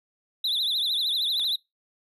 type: tone with vibrato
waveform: triangle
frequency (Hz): 3729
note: A#7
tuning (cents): 0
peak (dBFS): -22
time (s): 0.44-1.56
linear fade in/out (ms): 5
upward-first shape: triangle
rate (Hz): 13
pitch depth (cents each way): 180
type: clicks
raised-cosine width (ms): 0.2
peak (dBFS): -25 / -29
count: 2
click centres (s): 1.396 / 1.444
effects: noise-tail reverb RT60 0.2 s tail -24 dB re dry